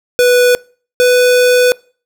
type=tone pair in turn; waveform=square; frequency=492.7 / 496.1 Hz; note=B4 / B4; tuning=-4 / +8 cents; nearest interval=unison; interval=12 cents; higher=second; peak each=-7 dBFS; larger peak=neither; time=0.19-0.55 / 1-1.72 s; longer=second; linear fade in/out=0 ms; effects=noise-tail reverb RT60 0.4 s tail -24 dB re dry